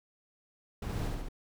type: noise with echo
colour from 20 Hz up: brown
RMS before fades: -35 dBFS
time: 0.82-1.08 s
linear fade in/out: 5 ms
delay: 69 ms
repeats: 3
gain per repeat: -2 dB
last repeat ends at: 1.287 s
effects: none